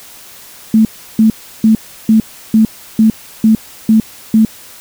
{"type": "tone bursts", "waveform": "sine", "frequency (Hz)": 220, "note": "A3", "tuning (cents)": 0, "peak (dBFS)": -4, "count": 9, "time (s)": [0.74, 4.45], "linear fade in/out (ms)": 2, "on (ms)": 110, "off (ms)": 340, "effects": ["white hiss -36 dBFS RMS until 4.8 s"]}